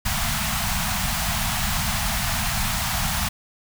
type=band-stop noise; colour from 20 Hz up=pink; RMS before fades=-24 dBFS; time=0.05-3.29 s; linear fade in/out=10 ms; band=230 to 650 Hz; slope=96 dB/octave; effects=none